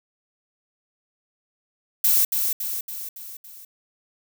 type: noise with echo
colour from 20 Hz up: violet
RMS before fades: -18 dBFS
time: 2.04-2.25 s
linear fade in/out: 5 ms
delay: 280 ms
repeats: 5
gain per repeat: -5 dB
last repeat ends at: 3.65 s
effects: none